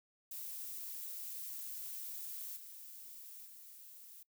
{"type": "noise with level steps", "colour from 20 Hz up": "violet", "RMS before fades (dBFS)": [-45, -52, -55], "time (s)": [0.31, 4.23], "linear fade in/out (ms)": 5, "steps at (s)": [2.56, 3.45], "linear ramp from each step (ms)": 10, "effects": ["noise-tail reverb RT60 0.1 s tail -22 dB re dry"]}